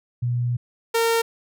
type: tone pair in turn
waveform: sine / sawtooth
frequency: 121.5 / 458.7 Hz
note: B2 / A#4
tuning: -28 / -28 cents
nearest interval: octave + major seventh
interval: 2300 cents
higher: second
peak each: -20 / -14 dBFS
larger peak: second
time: 0.22-0.57 / 0.94-1.22 s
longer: first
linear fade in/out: 10 ms
effects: none

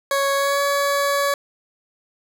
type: tone with pitch glide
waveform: 20% pulse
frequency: 554.4 to 565.1 Hz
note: C#5 to C#5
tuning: 0 to +33 cents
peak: -13 dBFS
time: 0.11-1.34 s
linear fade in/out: 2 ms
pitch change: +33 cents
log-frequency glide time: 0.35-0.61 s
effects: none

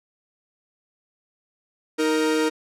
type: tone pair together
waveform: 45% pulse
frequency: 312.8 / 466.3 Hz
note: D#4 / A#4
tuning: +9 / +1 cents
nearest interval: perfect fifth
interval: 692 cents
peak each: -22 dBFS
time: 1.98-2.5 s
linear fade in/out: 20 ms
effects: low-pass 10000 Hz 12 dB/octave

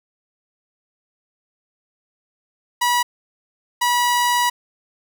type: tone bursts at uneven times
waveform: sawtooth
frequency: 971 Hz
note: B5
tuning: 30 cents flat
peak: -12 dBFS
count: 2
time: 2.81-3.03 / 3.81-4.5 s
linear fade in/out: 10 ms
effects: none

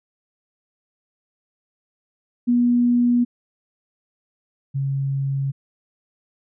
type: tone pair in turn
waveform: sine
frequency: 242 / 137.14 Hz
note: B3 / C#3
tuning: -35 / -18 cents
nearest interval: minor seventh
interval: 983 cents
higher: first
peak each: -14 / -20 dBFS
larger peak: first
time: 2.47-3.25 / 4.74-5.52 s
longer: neither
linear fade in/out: 20 ms
effects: none

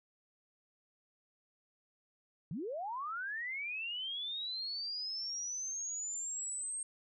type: linear sweep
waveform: sine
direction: up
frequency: 132.6 to 8500 Hz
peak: -37 dBFS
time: 2.51-6.83 s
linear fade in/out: 2 ms
effects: none

